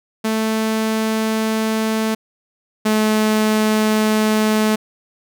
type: tone pair in turn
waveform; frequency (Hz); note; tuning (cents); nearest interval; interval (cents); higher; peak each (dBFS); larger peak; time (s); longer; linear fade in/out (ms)
sawtooth; 220 / 215.8; A3 / A3; 0 / -33; unison; 33; first; -13 / -10; second; 0.24-2.15 / 2.85-4.76; neither; 10
effects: none